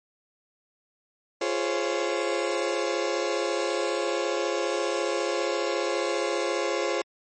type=chord; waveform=35% pulse; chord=Db major seventh; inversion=first; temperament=just; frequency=346.5 / 415.8 / 519.7 / 554.4 Hz; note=F4 / Ab4 / C5 / Db5; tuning=-14 / +2 / -12 / 0 cents; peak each=-29 dBFS; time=1.41-7.02 s; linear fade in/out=5 ms; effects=MP3 32 kbps